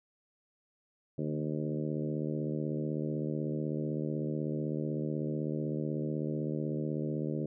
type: harmonic tone with a mistuned harmonic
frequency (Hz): 76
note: D#2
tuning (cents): -40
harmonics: 2 / 3 / 4 / 5 / 6 / 7 / 8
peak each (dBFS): -35 / -38 / -38 / -40 / -44 / -43 / -49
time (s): 1.18-7.46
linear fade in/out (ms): 5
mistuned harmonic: 2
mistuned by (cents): -32
effects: none